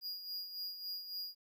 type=tone with tremolo; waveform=square; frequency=4858 Hz; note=D#8; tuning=42 cents flat; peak=-39 dBFS; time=0.01-1.35 s; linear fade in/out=50 ms; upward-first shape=sine; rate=3.6 Hz; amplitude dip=60%; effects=13-bit